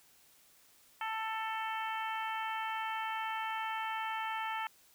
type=harmonic tone; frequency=442.6 Hz; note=A4; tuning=10 cents sharp; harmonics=2 / 3 / 4 / 5 / 6 / 7; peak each=-37 / -41 / -43 / -45 / -47 / -48 dBFS; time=1.01-4.67 s; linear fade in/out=2 ms; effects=white hiss -64 dBFS RMS until 4.94 s